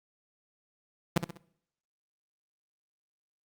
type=tone with echo; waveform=sawtooth; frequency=169.5 Hz; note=E3; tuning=49 cents sharp; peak=-17 dBFS; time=1.16-1.18 s; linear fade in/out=5 ms; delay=65 ms; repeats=3; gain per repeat=-8 dB; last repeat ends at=1.375 s; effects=noise-tail reverb RT60 0.7 s tail -21 dB re dry + Opus 48 kbps